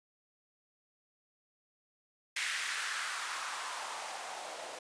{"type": "noise with band-pass filter sweep", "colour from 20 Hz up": "blue", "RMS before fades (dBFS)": -39, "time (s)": [2.36, 4.79], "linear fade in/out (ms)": 5, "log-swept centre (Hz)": [2000, 570], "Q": 2.4, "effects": ["resampled to 22050 Hz"]}